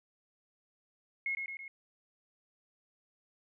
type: tone with echo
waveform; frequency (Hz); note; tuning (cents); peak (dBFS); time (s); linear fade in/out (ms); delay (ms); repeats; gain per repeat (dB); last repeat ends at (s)
sine; 2166; C#7; -41; -31; 1.26-1.35; 2; 110; 3; -4; 1.68
effects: none